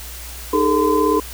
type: tone cluster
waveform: sine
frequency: 306.5 / 409.9 / 447.1 / 1022 Hz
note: D#4 / G#4 / A4 / C6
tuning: -26 / -23 / +28 / -41 cents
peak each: -19 dBFS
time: 0.53-1.2 s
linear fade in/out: 5 ms
effects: added 60 Hz sine -34 dBFS peak until 1.33 s + white hiss -35 dBFS RMS until 1.33 s

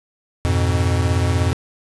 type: chord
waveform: square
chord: F diminished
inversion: none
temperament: equal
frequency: 87.31 / 103.83 / 123.47 Hz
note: F2 / Ab2 / Cb3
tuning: 0 / 0 / 0 cents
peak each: -18 / -24 / -23 dBFS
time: 0.45-1.53 s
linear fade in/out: 0 ms
effects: resampled to 24000 Hz + 8-bit

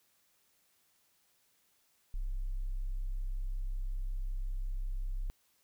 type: tone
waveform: sine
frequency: 32.7 Hz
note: C1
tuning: in tune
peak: -31 dBFS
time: 2.14-5.3 s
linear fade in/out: 0 ms
effects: tanh soft clip ceiling -30 dBFS + white hiss -72 dBFS RMS until 5.63 s

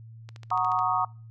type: click train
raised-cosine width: 0.2 ms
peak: -28 dBFS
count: 8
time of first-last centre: 0.29-0.79 s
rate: 14 Hz
type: chord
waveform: sine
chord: D# minor seventh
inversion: first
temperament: equal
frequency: 740 / 932.3 / 1108.7 / 1244.5 Hz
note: F#5 / A#5 / C#6 / D#6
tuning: 0 / 0 / 0 / 0 cents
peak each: -28 dBFS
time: 0.51-1.05 s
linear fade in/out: 5 ms
effects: noise-tail reverb RT60 0.4 s tail -26 dB re dry + added 113 Hz sine -43 dBFS peak until 1.3 s

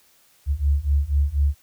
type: beating tone pair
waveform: sine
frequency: 69.3 / 73.4 Hz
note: C#2 / D2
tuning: 0 / 0 cents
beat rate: 4.1 Hz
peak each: -21 / -20 dBFS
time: 0.46-1.55 s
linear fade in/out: 50 ms
effects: white hiss -58 dBFS RMS until 1.62 s

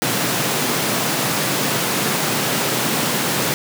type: high-pass noise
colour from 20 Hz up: pink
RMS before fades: -20 dBFS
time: 0.02-3.54 s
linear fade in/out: 0 ms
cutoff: 120 Hz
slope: 48 dB/octave
effects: none

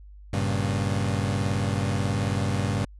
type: chord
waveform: 30% pulse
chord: G diminished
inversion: none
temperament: equal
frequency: 98 / 116.54 / 138.59 Hz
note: G2 / Bb2 / Db3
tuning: 0 / 0 / 0 cents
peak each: -23 / -28 / -27 dBFS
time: 0.33-2.85 s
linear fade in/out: 5 ms
effects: added 50 Hz sine -43 dBFS peak until 2.99 s + resampled to 24000 Hz

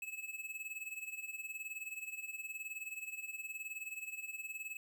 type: tone with tremolo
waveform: square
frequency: 2593 Hz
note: E7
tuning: 29 cents flat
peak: -40 dBFS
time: 0.02-4.77 s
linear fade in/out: 2 ms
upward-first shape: sine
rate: 19 Hz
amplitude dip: 75%
effects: 12-bit

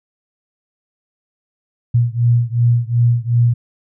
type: beating tone pair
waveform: sine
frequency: 118 / 120.7 Hz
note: A#2 / B2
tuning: +22 / -39 cents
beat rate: 2.7 Hz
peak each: -14 / -15 dBFS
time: 1.94-3.54 s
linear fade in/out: 10 ms
effects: none

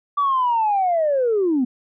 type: linear sweep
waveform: sine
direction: down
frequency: 1165 to 238.1 Hz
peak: -15 dBFS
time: 0.17-1.65 s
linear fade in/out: 10 ms
effects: tanh soft clip ceiling -12 dBFS

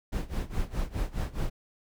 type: noise with tremolo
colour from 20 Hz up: brown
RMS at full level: -28 dBFS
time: 0.12-1.5 s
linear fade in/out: 10 ms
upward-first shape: sine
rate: 4.8 Hz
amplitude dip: 90%
effects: none

